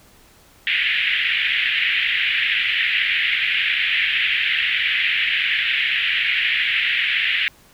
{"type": "band-pass noise", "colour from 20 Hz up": "pink", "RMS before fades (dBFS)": -20, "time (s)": [0.67, 7.48], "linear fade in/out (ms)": 0, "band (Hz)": [1800, 3200], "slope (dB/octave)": 48, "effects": ["pink hiss -51 dBFS RMS until 7.73 s"]}